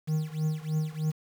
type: tone with tremolo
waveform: triangle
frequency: 155.56 Hz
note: D#3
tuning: in tune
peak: -21 dBFS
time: 0.07-1.12 s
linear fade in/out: 20 ms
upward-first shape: triangle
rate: 3.2 Hz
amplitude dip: 95%
effects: 8-bit